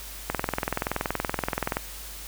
click train, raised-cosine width 0.5 ms, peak -10 dBFS, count 32, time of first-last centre 0.3-1.769 s, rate 21.1 Hz, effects added 50 Hz sine -42 dBFS peak until 2.27 s + white hiss -41 dBFS RMS until 2.27 s

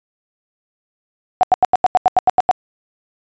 sine tone bursts, 741 Hz, F#5, 2 cents sharp, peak -7 dBFS, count 11, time 1.41-2.512 s, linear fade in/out 0 ms, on 22 ms, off 86 ms, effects resampled to 16000 Hz

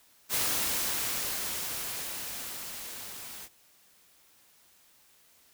white noise with level ramp, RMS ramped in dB -28 to -44 dBFS, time 0.29-3.49 s, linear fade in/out 50 ms, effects white hiss -62 dBFS RMS until 5.53 s

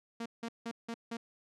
sawtooth tone bursts, 231.3 Hz, A#3, 13 cents flat, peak -33 dBFS, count 5, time 0.2-1.17 s, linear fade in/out 5 ms, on 58 ms, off 170 ms, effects low-pass 7000 Hz 12 dB/octave

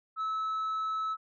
sine tone, 1300 Hz, E6, 24 cents flat, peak -27 dBFS, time 0.16-1.17 s, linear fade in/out 50 ms, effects tanh soft clip ceiling -29 dBFS

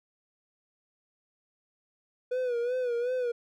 triangle tone with vibrato, 490.4 Hz, B4, 12 cents flat, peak -25 dBFS, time 2.31-3.32 s, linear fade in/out 10 ms, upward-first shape sine, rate 2.7 Hz, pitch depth 74 cents each way, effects none

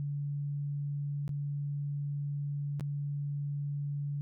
sine tone with dropouts, 143.6 Hz, D3, 39 cents flat, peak -32 dBFS, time 0-4.21 s, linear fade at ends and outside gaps 0 ms, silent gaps 1.279-1.292 / 2.797-2.808 s, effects none

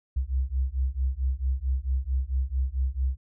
sine beating tone pair, 63.3 / 67.8 Hz, B1 / C#2, +43 / -38 cents, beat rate 4.5 Hz, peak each -27 dBFS, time 0.16-3.17 s, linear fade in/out 10 ms, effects none

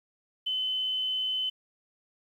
sine tone, 3039 Hz, F#7, 46 cents sharp, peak -27 dBFS, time 0.46-1.5 s, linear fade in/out 10 ms, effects 10-bit

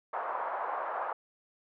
pink band-pass noise, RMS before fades -35 dBFS, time 0.13-1.13 s, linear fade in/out 5 ms, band 680 to 1200 Hz, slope 24 dB/octave, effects none

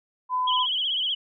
sine tone, 1008 Hz, B5, 35 cents sharp, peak -22 dBFS, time 0.29-0.67 s, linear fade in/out 50 ms
sine tone with vibrato, 3136 Hz, G7, in tune, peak -23 dBFS, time 0.47-1.15 s, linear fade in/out 10 ms, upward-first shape sine, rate 16 Hz, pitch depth 100 cents each way
effects none

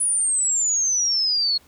sine exponential sweep, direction down, 9956 to 4293 Hz, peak -18 dBFS, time 0-1.58 s, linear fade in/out 10 ms, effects pink hiss -55 dBFS RMS until 1.67 s

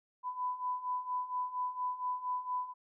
sine beating tone pair, 996 / 1000.3 Hz, B5 / B5, +14 / +22 cents, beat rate 4.3 Hz, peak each -39 / -35 dBFS, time 0.23-2.74 s, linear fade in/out 50 ms, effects none

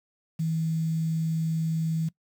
sine tone with quantisation, 161.3 Hz, E3, 37 cents flat, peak -24 dBFS, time 0.39-2.09 s, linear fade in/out 10 ms, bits 8, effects noise-tail reverb RT60 0.1 s tail -21 dB re dry

